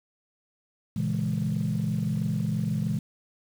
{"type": "chord", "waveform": "sine", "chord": "A# half-diminished seventh", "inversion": "none", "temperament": "equal with one note detuned", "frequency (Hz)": [117.08, 138.59, 164.81, 207.7], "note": ["A#2", "C#3", "E3", "G#3"], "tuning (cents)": [8, 0, 0, 0], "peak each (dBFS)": [-30, -31, -28, -29], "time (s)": [0.96, 2.99], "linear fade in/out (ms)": 5, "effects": ["tanh soft clip ceiling -18 dBFS", "8-bit"]}